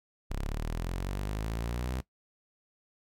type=linear sweep; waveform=sawtooth; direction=up; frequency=32.43 to 64.7 Hz; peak=-28 dBFS; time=0.3-2.01 s; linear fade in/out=10 ms; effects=noise-tail reverb RT60 0.1 s tail -18 dB re dry